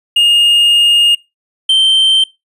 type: tone pair in turn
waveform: triangle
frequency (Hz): 2840 / 3122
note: F7 / G7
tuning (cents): +28 / -8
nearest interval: major second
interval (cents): 164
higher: second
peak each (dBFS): -5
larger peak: neither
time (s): 0.16-1.15 / 1.69-2.24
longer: first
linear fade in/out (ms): 5
effects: noise-tail reverb RT60 0.2 s tail -20 dB re dry + resampled to 32000 Hz